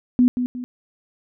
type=tone with echo; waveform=sine; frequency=247.9 Hz; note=B3; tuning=7 cents sharp; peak=-11 dBFS; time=0.19-0.28 s; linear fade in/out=0 ms; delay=180 ms; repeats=2; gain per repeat=-8 dB; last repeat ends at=0.64 s; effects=none